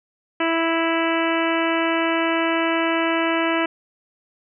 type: harmonic tone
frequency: 329.6 Hz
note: E4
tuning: in tune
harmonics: 1 / 2 / 3 / 4 / 5 / 6 / 7 / 8 / 9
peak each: -22 / -25 / -27 / -28 / -29 / -30 / -30 / -31 / -32 dBFS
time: 0.4-3.66 s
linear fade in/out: 5 ms
effects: none